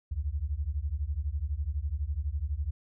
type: beating tone pair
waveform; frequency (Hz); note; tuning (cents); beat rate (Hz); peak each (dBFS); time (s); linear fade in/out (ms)
sine; 67 / 79; C2 / D#2; +42 / +27; 12; -32 / -32; 0.11-2.71; 10
effects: none